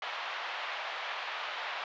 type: band-pass noise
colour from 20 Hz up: pink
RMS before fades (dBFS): -38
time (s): 0.02-1.84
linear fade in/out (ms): 2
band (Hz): 710 to 3500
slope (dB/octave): 24
effects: resampled to 16000 Hz